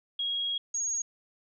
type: tone pair in turn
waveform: sine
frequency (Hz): 3293 / 6605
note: G#7 / G#8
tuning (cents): -15 / -10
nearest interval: octave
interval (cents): 1205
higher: second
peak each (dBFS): -28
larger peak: neither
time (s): 0.19-0.58 / 0.74-1.02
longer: first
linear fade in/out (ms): 5
effects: none